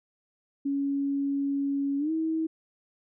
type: tone with pitch glide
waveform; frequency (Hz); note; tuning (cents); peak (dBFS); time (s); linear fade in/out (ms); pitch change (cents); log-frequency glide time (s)
sine; 279.2 to 320.7; C#4 to E4; +13 to -48; -25; 0.65-2.47; 10; +239; 1.98-2.11
effects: none